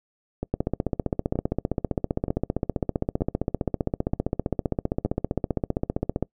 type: two click trains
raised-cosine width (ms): 2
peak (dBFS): -14 / -10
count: 6 / 88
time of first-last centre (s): 0.43-5.06 / 0.54-6.226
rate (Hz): 1.08 / 15.3
effects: noise-tail reverb RT60 0.1 s tail -24 dB re dry